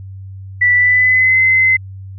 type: tone with pitch glide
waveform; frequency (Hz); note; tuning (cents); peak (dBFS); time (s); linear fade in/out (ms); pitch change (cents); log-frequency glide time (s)
sine; 1967 to 2054; B6 to C7; -7 to -33; -8; 0.61-1.77; 10; +74; 0.74-1.39
effects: added 96 Hz sine -28 dBFS peak until 2.18 s